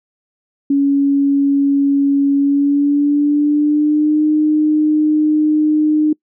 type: tone with pitch glide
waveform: sine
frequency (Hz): 279.9 to 305.2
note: C#4 to D#4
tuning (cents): +17 to -33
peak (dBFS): -10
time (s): 0.7-6.13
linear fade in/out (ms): 5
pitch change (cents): +150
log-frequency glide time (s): 2.36-4.25
effects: noise-tail reverb RT60 0.1 s tail -25 dB re dry

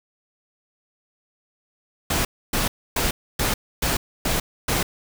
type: noise bursts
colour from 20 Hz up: pink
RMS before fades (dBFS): -22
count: 7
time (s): 2.1-4.83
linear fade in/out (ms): 5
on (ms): 150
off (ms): 280
effects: none

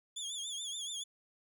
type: tone with vibrato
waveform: 25% pulse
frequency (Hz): 3400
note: G#7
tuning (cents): +40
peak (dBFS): -34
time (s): 0.16-1.04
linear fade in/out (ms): 10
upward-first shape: triangle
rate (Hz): 7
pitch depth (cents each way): 110
effects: none

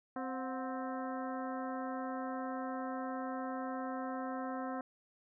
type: harmonic tone with a mistuned harmonic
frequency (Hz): 261.6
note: C4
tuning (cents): 0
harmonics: 1 / 2 / 3 / 4 / 5 / 6 / 7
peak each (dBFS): -40 / -44 / -43 / -46 / -48 / -52 / -56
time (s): 0.16-4.81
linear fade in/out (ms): 2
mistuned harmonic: 3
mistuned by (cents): -110
effects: none

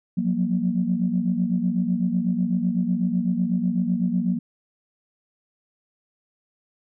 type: tone cluster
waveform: sine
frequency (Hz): 178.2 / 186.2 / 235.8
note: F3 / F#3 / A#3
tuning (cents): +35 / +11 / +20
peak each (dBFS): -24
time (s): 0.17-4.39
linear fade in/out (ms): 10
effects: tanh soft clip ceiling -10 dBFS

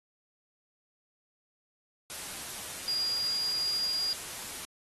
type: tone in noise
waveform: sine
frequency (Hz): 4839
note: D#8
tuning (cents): -49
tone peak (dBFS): -28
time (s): 2.88-4.13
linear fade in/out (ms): 0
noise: white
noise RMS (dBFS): -40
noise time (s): 2.1-4.65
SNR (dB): +9
effects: AAC 32 kbps

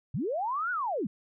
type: linear two-way sweep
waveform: sine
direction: up then down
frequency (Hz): 99.6 to 1495 to 160.3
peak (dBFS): -28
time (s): 0.14-1.07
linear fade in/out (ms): 5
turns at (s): 0.71
effects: none

